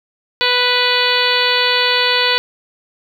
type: harmonic tone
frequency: 493.9 Hz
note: B4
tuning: in tune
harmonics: 1 / 2 / 3 / 4 / 5 / 6 / 7 / 8 / 9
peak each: -21 / -21 / -21 / -21 / -21 / -21 / -21 / -21 / -21 dBFS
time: 0.41-2.38 s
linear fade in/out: 0 ms
effects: 7-bit